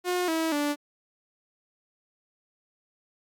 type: tone with pitch steps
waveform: sawtooth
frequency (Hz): 359.2 / 323.7 / 291.8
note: F4 / E4 / D4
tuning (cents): +49 / -31 / -11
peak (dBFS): -21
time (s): 0.04-0.76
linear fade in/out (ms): 50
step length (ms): 240
effects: Opus 48 kbps